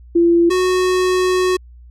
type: tone pair in turn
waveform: sine / square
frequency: 340.9 / 367.8 Hz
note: F4 / F#4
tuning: -42 / -10 cents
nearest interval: minor second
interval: 132 cents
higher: second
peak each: -9 / -14 dBFS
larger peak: first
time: 0.15-0.5 / 0.5-1.57 s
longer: second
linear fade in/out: 10 ms
effects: added 60 Hz sine -38 dBFS peak until 1.9 s + low-pass 9000 Hz 12 dB/octave